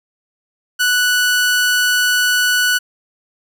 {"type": "tone", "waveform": "sawtooth", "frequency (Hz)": 1480, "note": "F#6", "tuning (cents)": 0, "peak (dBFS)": -9, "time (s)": [0.79, 2.79], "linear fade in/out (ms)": 20, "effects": []}